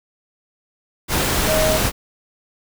sine tone in noise, 627 Hz, D#5, 13 cents sharp, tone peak -17 dBFS, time 1.46-1.8 s, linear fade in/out 50 ms, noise pink, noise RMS -19 dBFS, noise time 1.08-1.92 s, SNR -1 dB, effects none

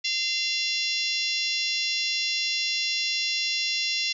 harmonic tone, 689 Hz, F5, 24 cents flat, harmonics 3 / 4 / 5 / 6 / 7 / 8 / 9 / 10, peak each -34 / -30 / -32 / -32 / -32 / -31 / -41 / -42 dBFS, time 0.04-4.13 s, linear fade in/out 10 ms, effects none

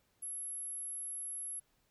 sine tone, 11175 Hz, F9, in tune, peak -39 dBFS, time 0.22-1.6 s, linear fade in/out 10 ms, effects pink hiss -75 dBFS RMS until 1.9 s

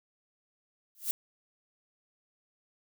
violet noise with exponential growth, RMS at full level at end -26 dBFS, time 0.95-1.11 s, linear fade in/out 0 ms, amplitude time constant 34 ms, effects none

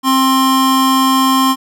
square tone pair together, 264.3 / 1056 Hz, C4 / C6, +18 / +16 cents, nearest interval 2 octaves, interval 2398 cents, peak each -13 dBFS, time 0.03-1.56 s, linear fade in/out 50 ms, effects none

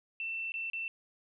sine tone with dropouts, 2681 Hz, E7, 29 cents sharp, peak -34 dBFS, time 0.2-0.88 s, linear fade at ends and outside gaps 1 ms, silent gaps 0.52-0.54 / 0.7-0.733 s, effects none

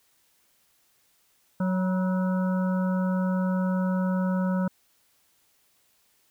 harmonic tone with a mistuned harmonic, 185 Hz, F#3, in tune, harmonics 1 / 3 / 5 / 7 / 8, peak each -23 / -33 / -37 / -40 / -41 dBFS, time 1.6-4.68 s, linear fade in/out 5 ms, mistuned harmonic 5, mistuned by +56 cents, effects white hiss -66 dBFS RMS until 6.3 s

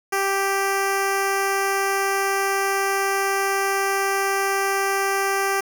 10% pulse tone with notch filter, 392 Hz, G4, in tune, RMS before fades -22 dBFS, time 0.12-5.61 s, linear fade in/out 10 ms, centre 3600 Hz, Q 1.8, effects 7-bit

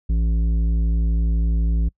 triangle tone with tanh clipping, 56 Hz, A1, 31 cents sharp, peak -18 dBFS, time 0.09-1.89 s, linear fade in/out 10 ms, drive 14 dB, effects noise-tail reverb RT60 0.1 s tail -26 dB re dry

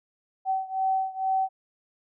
sine beating tone pair, 763 / 765.2 Hz, G5 / G5, -47 / -42 cents, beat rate 2.2 Hz, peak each -26 / -28 dBFS, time 0.45-1.49 s, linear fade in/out 50 ms, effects none

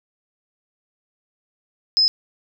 sine tone, 5100 Hz, D#8, 42 cents sharp, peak -13 dBFS, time 1.97-2.08 s, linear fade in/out 0 ms, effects none

